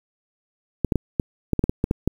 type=clicks; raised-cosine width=3 ms; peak=-6 dBFS; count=11; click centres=0.847 / 0.922 / 0.957 / 1.198 / 1.533 / 1.593 / 1.64 / 1.695 / 1.841 / 1.911 / 2.076 s; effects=7-bit